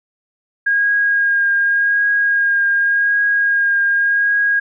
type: tone with vibrato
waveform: sine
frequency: 1628 Hz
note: G#6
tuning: 35 cents flat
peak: -12 dBFS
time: 0.66-4.6 s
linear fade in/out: 10 ms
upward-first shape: triangle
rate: 0.87 Hz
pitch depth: 18 cents each way
effects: none